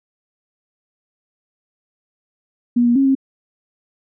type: tone with pitch steps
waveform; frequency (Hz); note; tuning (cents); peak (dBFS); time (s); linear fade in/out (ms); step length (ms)
sine; 240.9 / 238.7 / 272.1 / 268.5; B3 / A#3 / C#4 / C4; -43 / +41 / -32 / +45; -11; 2.76-3.152; 10; 98
effects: none